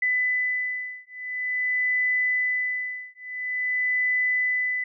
sine beating tone pair, 2000 / 2000.48 Hz, B6 / B6, +21 / +22 cents, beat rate 0.48 Hz, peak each -26 dBFS, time 0.02-4.84 s, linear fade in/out 5 ms, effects none

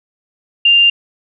sine tone, 2794 Hz, F7, in tune, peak -6 dBFS, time 0.65-0.9 s, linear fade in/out 5 ms, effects none

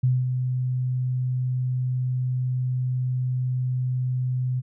sine tone with ADSR envelope, 127 Hz, B2, 49 cents sharp, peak -16 dBFS, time 0.03-4.62 s, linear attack 9 ms, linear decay 210 ms, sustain -6 dB, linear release 34 ms, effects none

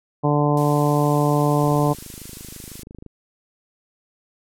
harmonic tone, 146.83 Hz, D3, in tune, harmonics 1 / 2 / 3 / 4 / 5 / 6 / 7, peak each -19 / -22 / -24 / -25 / -26 / -27 / -27 dBFS, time 0.23-1.94 s, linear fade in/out 20 ms
blue noise, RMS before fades -36 dBFS, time 0.57-2.83 s, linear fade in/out 2 ms
click train, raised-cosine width 3 ms, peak -26 dBFS, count 38, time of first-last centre 1.64-3.063 s, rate 26 Hz
effects low-pass 12000 Hz 12 dB/octave

